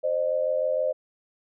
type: tone pair together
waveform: sine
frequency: 523.3 / 609.7 Hz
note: C5 / D#5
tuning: 0 / -35 cents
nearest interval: minor third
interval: 265 cents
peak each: -25 dBFS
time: 0.03-0.93 s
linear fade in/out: 20 ms
effects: none